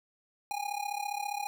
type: tone with amplitude modulation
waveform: square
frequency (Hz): 818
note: G#5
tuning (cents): -26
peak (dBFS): -30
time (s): 0.51-1.47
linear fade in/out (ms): 0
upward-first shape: sine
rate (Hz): 34.9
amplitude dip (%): 85
effects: none